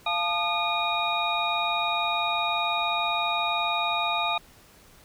sine tone cluster, 692 / 873 / 1218 / 2448 / 3763 Hz, F5 / A5 / D#6 / D#7 / A#7, -16 / -14 / -37 / -29 / +16 cents, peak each -30 dBFS, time 0.06-4.38 s, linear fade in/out 5 ms, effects pink hiss -54 dBFS RMS until 5.04 s

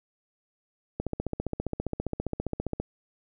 click train, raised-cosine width 2 ms, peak -16 dBFS, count 28, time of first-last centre 1-2.8 s, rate 15 Hz, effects none

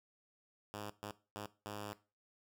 5% pulse tone bursts at uneven times, 103.83 Hz, G#2, in tune, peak -32 dBFS, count 4, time 0.74-0.9 / 1.03-1.11 / 1.36-1.46 / 1.66-1.93 s, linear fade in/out 0 ms, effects noise-tail reverb RT60 0.3 s tail -17 dB re dry

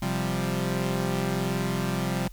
sawtooth chord, C suspended fourth, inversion none, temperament equal, 130.81 / 174.61 / 196 Hz, C3 / F3 / G3, 0 / 0 / 0 cents, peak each -26 dBFS, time 0.02-2.28 s, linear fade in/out 5 ms, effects added 42 Hz sine -41 dBFS peak until 2.32 s + white hiss -58 dBFS RMS until 2.32 s

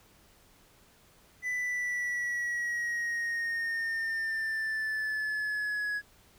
triangle linear sweep, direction down, 1998 to 1671 Hz, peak -28 dBFS, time 1.42-6.02 s, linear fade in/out 50 ms, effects pink hiss -61 dBFS RMS until 6.38 s

